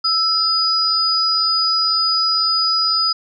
sine tone pair together, 1315 / 4949 Hz, E6 / D#8, -5 / -10 cents, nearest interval octave + major seventh, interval 2295 cents, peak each -21 / -15 dBFS, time 0.04-3.13 s, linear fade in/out 10 ms, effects none

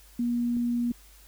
sine tone, 239.3 Hz, A#3, 46 cents sharp, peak -24 dBFS, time 0.19-0.92 s, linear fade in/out 5 ms
clicks, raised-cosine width 3 ms, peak -31 dBFS, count 2, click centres 0.568 / 0.909 s
effects added 50 Hz sine -53 dBFS peak until 1.27 s + white hiss -56 dBFS RMS until 1.27 s

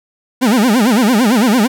40% pulse tone with vibrato, 230 Hz, A#3, 23 cents flat, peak -8 dBFS, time 0.41-1.68 s, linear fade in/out 20 ms, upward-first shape sine, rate 8.9 Hz, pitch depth 240 cents each way, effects none

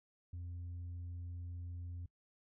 sine tone, 87.31 Hz, F2, in tune, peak -40 dBFS, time 0.33-2.06 s, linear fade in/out 5 ms, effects noise-tail reverb RT60 0.1 s tail -23 dB re dry + tanh soft clip ceiling -41 dBFS

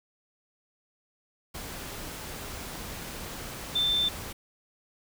sine tone in noise, 3555 Hz, A7, 17 cents sharp, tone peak -23 dBFS, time 3.75-4.09 s, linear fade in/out 10 ms, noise pink, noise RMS -39 dBFS, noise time 1.54-4.33 s, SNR +13 dB, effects none

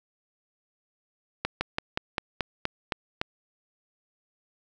slowing click train, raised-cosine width 0.3 ms, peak -10 dBFS, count 9, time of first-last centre 1.45-3.215 s, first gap 160 ms, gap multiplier 1.09, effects none

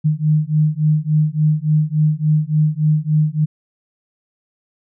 sine beating tone pair, 151.6 / 155.1 Hz, D#3 / D#3, -45 / -5 cents, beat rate 3.5 Hz, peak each -16 dBFS, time 0.04-3.46 s, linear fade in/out 20 ms, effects none

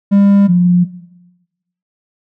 triangle / sine tone pair in turn, 200 / 177.2 Hz, G3 / F3, +35 / +25 cents, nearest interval major second, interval 210 cents, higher first, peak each -4 / -6 dBFS, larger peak first, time 0.11-0.48 / 0.48-0.85 s, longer neither, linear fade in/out 20 ms, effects noise-tail reverb RT60 1.0 s tail -17 dB re dry

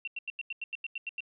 sine tone bursts, 2725 Hz, F7, 43 cents flat, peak -33 dBFS, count 11, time 0.05-1.205 s, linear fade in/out 2 ms, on 25 ms, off 88 ms, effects none

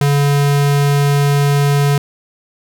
square tone, 142.6 Hz, C#3, 49 cents sharp, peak -11 dBFS, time 0.01-1.98 s, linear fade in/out 2 ms, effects none

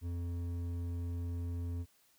triangle tone with hard clipping, 86.4 Hz, F2, 18 cents flat, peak -37 dBFS, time 0.01-1.86 s, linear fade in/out 50 ms, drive 12 dB, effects white hiss -69 dBFS RMS until 2.18 s

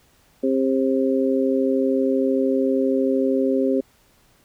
harmonic tone, 132.9 Hz, C3, 27 cents sharp, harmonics 2 / 3 / 4, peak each -20 / -22 / -23 dBFS, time 0.43-3.81 s, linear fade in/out 10 ms, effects pink hiss -58 dBFS RMS until 4.44 s

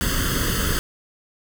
pink noise with comb filter, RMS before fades -22 dBFS, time 0.01-0.79 s, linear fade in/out 0 ms, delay 0.63 ms, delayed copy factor +0.9, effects none

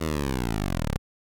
10% pulse linear sweep, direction down, 82.41 to 31.25 Hz, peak -17 dBFS, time 0-0.98 s, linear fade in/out 20 ms, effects none

